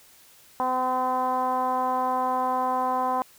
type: tone with low-pass filter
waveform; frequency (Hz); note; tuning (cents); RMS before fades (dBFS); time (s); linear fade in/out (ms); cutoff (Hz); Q
10% pulse; 255.6; C4; -40; -25; 0.6-3.22; 0; 920; 7.6
effects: white hiss -54 dBFS RMS until 3.38 s